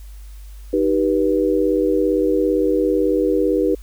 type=chord; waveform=sine; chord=Eb augmented; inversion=none; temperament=just; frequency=311.1 / 388.9 / 486.1 Hz; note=Eb4 / G4 / B4; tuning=0 / -14 / -28 cents; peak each=-19 dBFS; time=0.73-3.75 s; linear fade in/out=5 ms; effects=added 50 Hz sine -34 dBFS peak until 3.82 s + white hiss -52 dBFS RMS until 3.82 s